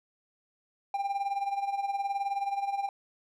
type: tone with tremolo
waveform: triangle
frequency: 796 Hz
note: G5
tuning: 26 cents sharp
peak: -24 dBFS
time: 0.94-2.89 s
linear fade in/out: 2 ms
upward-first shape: sine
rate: 19 Hz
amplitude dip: 70%
effects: none